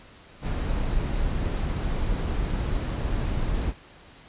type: noise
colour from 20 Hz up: brown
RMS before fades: -26 dBFS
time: 0.41-3.74 s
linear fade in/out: 50 ms
effects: pink hiss -50 dBFS RMS until 4.28 s + resampled to 8000 Hz